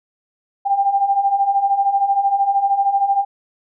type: beating tone pair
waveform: sine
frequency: 784 / 797 Hz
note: G5 / G5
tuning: 0 / +28 cents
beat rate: 13 Hz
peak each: -20 / -15 dBFS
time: 0.65-3.25 s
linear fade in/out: 20 ms
effects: none